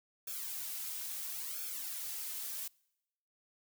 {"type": "noise with flanger", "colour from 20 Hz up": "blue", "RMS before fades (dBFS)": -41, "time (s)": [0.27, 2.68], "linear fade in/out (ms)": 5, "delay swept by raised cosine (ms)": [1, 3.6], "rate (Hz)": 0.74, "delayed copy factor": -0.85, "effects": ["noise-tail reverb RT60 0.9 s tail -26 dB re dry"]}